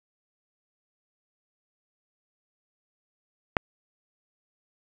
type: click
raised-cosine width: 0.5 ms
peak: -5 dBFS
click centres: 3.568 s
effects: none